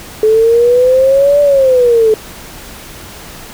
sine exponential two-way sweep, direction up then down, 429.7 to 584 to 429.7 Hz, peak -5 dBFS, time 0.23-2.14 s, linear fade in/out 2 ms, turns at 1.41 s, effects pink hiss -31 dBFS RMS until 3.53 s

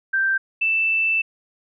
sine tone pair in turn, 1568 / 2652 Hz, G6 / E7, 0 / +10 cents, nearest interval major sixth, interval 910 cents, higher second, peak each -17 / -17 dBFS, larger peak neither, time 0.13-0.38 / 0.61-1.22 s, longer second, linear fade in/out 10 ms, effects none

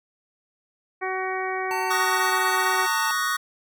harmonic tone, 376 Hz, F#4, 28 cents sharp, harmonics 1 / 2 / 3 / 4 / 5 / 6, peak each -30 / -30 / -33 / -36 / -32 / -35 dBFS, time 1.01-2.87 s, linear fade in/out 20 ms
square tone with vibrato, 893 Hz, A5, 25 cents sharp, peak -28 dBFS, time 1.71-3.11 s, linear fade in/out 0 ms, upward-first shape sine, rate 1.1 Hz, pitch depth 13 cents each way
square chord, D# minor seventh, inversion third, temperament equal with one note detuned, 1119 / 1244.5 / 1480 / 1864.7 Hz, C#6 / D#6 / F#6 / A#6, +16 / 0 / 0 / 0 cents, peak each -29 dBFS, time 1.9-3.37 s, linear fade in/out 10 ms
effects none

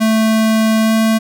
square tone with pitch glide, 220.5 to 221.9 Hz, A3 to A3, +4 to +15 cents, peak -11 dBFS, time 0-1.19 s, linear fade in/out 20 ms, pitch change +11 cents, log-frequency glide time 0.83-0.93 s, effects none

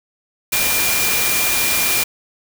sine tone in noise, 2400 Hz, D7, 37 cents sharp, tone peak -22 dBFS, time 0.52-2.04 s, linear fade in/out 10 ms, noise white, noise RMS -18 dBFS, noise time 0.52-2.04 s, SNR -7 dB, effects none

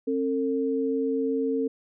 sine tone pair together, 268.6 / 451.3 Hz, C4 / A4, +46 / +44 cents, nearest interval major sixth, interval 898 cents, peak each -26 dBFS, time 0.07-1.68 s, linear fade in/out 10 ms, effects none

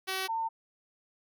5% pulse / sine tone pair in turn, 379.6 / 902.8 Hz, F#4 / A5, +44 / +44 cents, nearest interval octave + minor third, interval 1500 cents, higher second, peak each -20 / -29 dBFS, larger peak first, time 0.07-0.28 / 0.28-0.49 s, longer neither, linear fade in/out 20 ms, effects none

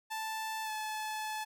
sawtooth tone with pitch glide, 880 to 863.4 Hz, A5 to A5, 0 to -33 cents, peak -32 dBFS, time 0.1-1.45 s, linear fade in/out 20 ms, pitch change -33 cents, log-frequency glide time 0.64-0.7 s, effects none

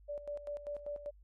sine tone with tremolo, 582 Hz, D5, 16 cents flat, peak -37 dBFS, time 0.08-1.11 s, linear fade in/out 20 ms, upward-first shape square, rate 5.1 Hz, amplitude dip 70%, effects added 50 Hz sine -57 dBFS peak until 1.23 s + AAC 32 kbps

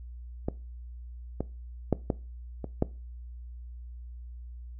clicks, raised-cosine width 2 ms, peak -15 / -16 / -9 / -12 / -21 / -10 dBFS, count 6, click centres 0.485 / 1.406 / 1.927 / 2.102 / 2.643 / 2.824 s, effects noise-tail reverb RT60 0.3 s tail -20 dB re dry + added 60 Hz sine -40 dBFS peak until 4.79 s

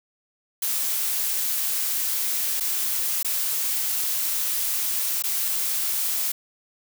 blue noise with dropouts, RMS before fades -25 dBFS, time 0.62-6.32 s, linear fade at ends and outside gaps 5 ms, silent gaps 2.6-2.606 / 3.229-3.246 / 5.224-5.237 s, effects none

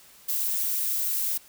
violet noise, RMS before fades -27 dBFS, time 0.28-1.38 s, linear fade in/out 10 ms, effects white hiss -53 dBFS RMS until 1.48 s

